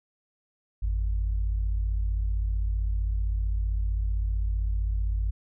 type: tone pair together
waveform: sine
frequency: 51.66 / 87.2 Hz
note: G#1 / F2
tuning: -8 / -2 cents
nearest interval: major sixth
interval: 906 cents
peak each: -24 / -34 dBFS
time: 0.82-5.31 s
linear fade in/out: 10 ms
effects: none